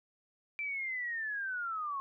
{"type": "linear sweep", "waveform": "sine", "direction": "down", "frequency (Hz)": [2349, 1076], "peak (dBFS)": -34, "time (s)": [0.59, 2], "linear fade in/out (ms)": 0, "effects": []}